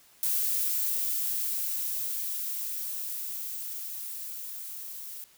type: noise with level ramp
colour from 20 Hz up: violet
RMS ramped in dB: -27 to -41 dBFS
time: 0.23-5.24 s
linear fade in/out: 0 ms
effects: white hiss -59 dBFS RMS until 5.37 s